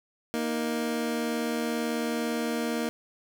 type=tone pair together; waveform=25% pulse; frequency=234.5 / 312.4 Hz; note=A#3 / D#4; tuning=+11 / +7 cents; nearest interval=perfect fourth; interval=496 cents; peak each=-25 / -29 dBFS; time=0.34-2.89 s; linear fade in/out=0 ms; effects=none